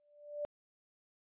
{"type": "tone with exponential growth", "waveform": "sine", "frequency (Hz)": 588, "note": "D5", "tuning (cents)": 2, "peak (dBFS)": -33, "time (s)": [0, 0.45], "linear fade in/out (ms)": 0, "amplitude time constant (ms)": 97, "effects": ["resampled to 8000 Hz"]}